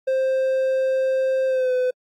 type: tone with pitch glide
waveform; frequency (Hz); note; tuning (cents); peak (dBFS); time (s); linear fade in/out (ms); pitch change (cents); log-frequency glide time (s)
triangle; 526 to 505.4; C5 to B4; +9 to +40; -16; 0.07-1.91; 10; -69; 1.47-1.73
effects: AAC 64 kbps